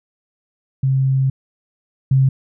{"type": "tone pair in turn", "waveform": "sine", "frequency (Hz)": [133.5, 133.5], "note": ["C3", "C3"], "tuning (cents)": [35, 35], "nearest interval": "unison", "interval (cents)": 0, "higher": "neither", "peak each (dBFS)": [-13, -10], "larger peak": "second", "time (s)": [[0.83, 1.3], [2.11, 2.29]], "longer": "first", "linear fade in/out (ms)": 5, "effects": []}